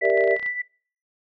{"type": "tone with tremolo", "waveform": "sine", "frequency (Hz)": 1975.5, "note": "B6", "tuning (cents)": 0, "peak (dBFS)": -22, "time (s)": [0.01, 0.62], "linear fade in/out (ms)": 10, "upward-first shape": "triangle", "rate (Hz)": 7, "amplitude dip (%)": 70}
{"type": "chord", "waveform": "sine", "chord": "E half-diminished seventh", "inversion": "first", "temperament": "equal", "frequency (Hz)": [392, 466.2, 587.3, 659.3], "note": ["G4", "Bb4", "D5", "E5"], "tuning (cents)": [0, 0, 0, 0], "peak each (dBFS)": -22, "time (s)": [0.01, 0.38], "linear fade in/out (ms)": 50}
{"type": "clicks", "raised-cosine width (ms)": 0.3, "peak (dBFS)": -24, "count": 11, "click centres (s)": [0.053, 0.101, 0.175, 0.208, 0.24, 0.276, 0.31, 0.365, 0.396, 0.428, 0.462]}
{"effects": ["noise-tail reverb RT60 0.5 s tail -24 dB re dry"]}